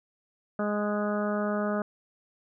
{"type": "harmonic tone with a mistuned harmonic", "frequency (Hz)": 207.7, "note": "G#3", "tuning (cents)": 0, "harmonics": [1, 2, 3, 4, 5, 6, 7, 8], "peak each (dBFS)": [-29, -34, -31, -41, -43, -36, -39, -48], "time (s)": [0.59, 1.82], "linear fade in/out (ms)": 2, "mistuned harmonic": 7, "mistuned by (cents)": 18, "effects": []}